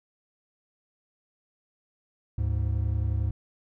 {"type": "tone pair together", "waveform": "triangle", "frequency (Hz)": [73.3, 104.38], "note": ["D2", "G#2"], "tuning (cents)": [-3, 9], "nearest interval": "tritone", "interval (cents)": 612, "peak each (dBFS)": -25, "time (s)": [2.38, 3.31], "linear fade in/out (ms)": 5, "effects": []}